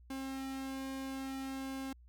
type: tone with flanger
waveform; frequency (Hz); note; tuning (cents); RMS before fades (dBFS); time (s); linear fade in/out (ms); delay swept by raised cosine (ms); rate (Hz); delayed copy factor
sawtooth; 267.5; C4; +38; -41; 0.1-1.93; 5; 1.6 to 2.23; 0.61; -0.7
effects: added 60 Hz sine -56 dBFS peak until 2.08 s